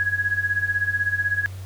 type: tone with tremolo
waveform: sine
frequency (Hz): 1666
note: G#6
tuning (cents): +5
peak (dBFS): -17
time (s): 0-1.46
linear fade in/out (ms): 0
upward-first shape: sine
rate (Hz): 16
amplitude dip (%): 80
effects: added 95 Hz sine -32 dBFS peak until 1.65 s + pink hiss -47 dBFS RMS until 1.65 s